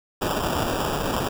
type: noise with sample-and-hold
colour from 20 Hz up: blue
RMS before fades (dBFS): -25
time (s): 0.21-1.29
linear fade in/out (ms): 10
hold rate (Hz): 2100
effects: none